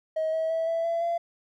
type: tone with pitch steps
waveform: triangle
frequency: 634 / 643.2 / 652.6 / 662.1 / 671.7 / 681.5 Hz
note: D#5 / E5 / E5 / E5 / E5 / F5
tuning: +32 / -43 / -18 / +7 / +32 / -43 cents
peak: -21 dBFS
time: 0.16-1.18 s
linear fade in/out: 10 ms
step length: 170 ms
effects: tanh soft clip ceiling -21 dBFS